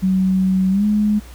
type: tone with pitch glide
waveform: sine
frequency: 188.2 to 210 Hz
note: F#3 to G#3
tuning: +30 to +19 cents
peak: -13 dBFS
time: 0.02-1.2 s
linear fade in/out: 20 ms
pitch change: +189 cents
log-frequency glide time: 0.7-0.85 s
effects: added 60 Hz sine -36 dBFS peak until 1.34 s + pink hiss -44 dBFS RMS until 1.34 s